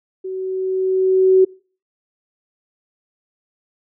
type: tone with level ramp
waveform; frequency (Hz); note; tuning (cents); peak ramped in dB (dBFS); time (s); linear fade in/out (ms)
sine; 376.5; F#4; +30; -24 to -7; 0.24-1.45; 10
effects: noise-tail reverb RT60 0.4 s tail -24 dB re dry